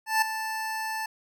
25% pulse tone with ADSR envelope, 880 Hz, A5, in tune, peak -15 dBFS, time 0.06-1.06 s, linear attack 160 ms, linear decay 4 ms, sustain -11 dB, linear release 4 ms, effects none

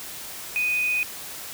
sine tone in noise, 2489 Hz, D#7, in tune, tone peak -21 dBFS, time 0.56-1.03 s, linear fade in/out 0 ms, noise white, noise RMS -37 dBFS, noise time 0-1.53 s, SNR +13 dB, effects none

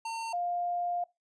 square / sine tone pair in turn, 908 / 703 Hz, A#5 / F5, -46 / +11 cents, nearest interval major third, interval 443 cents, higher first, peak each -34 / -29 dBFS, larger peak second, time 0.05-0.33 / 0.33-1.04 s, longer second, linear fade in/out 5 ms, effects noise-tail reverb RT60 0.2 s tail -21 dB re dry + resampled to 22050 Hz

